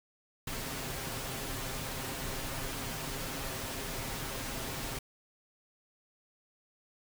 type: noise with comb filter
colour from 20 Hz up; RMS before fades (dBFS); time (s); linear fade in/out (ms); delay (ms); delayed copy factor
pink; -38; 0.47-4.99; 5; 7.5; +0.55
effects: none